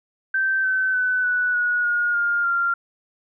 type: tone with pitch steps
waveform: sine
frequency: 1554 / 1529.1 / 1504.5 / 1480.4 / 1456.6 / 1433.3 / 1410.3 / 1387.7 Hz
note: G6 / G6 / F#6 / F#6 / F#6 / F6 / F6 / F6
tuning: -16 / -43 / +28 / 0 / -28 / +45 / +17 / -11 cents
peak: -18 dBFS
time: 0.34-2.74 s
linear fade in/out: 5 ms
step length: 300 ms
effects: none